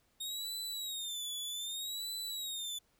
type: tone with vibrato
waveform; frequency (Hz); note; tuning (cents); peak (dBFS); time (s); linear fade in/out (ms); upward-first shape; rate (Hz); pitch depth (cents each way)
sawtooth; 3700; A#7; -14; -35; 0.2-2.79; 10; sine; 0.64; 130
effects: pink hiss -73 dBFS RMS until 2.99 s